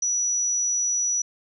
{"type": "tone", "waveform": "sine", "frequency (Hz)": 5880, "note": "F#8", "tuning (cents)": -12, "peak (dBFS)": -21, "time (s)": [0.02, 1.22], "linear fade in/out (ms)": 5, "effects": []}